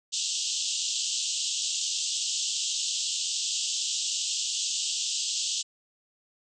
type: band-pass noise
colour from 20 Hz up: white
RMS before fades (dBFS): -30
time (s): 0.12-5.63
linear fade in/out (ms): 20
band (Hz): 2800 to 7900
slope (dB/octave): 96
effects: none